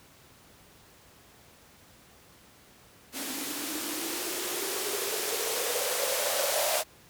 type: noise with band-pass filter sweep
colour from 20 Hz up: violet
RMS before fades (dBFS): -31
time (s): 3.12-6.84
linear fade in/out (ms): 50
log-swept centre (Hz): 260 to 630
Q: 7.8
effects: pink hiss -56 dBFS RMS until 7.09 s + high-pass 60 Hz 12 dB/octave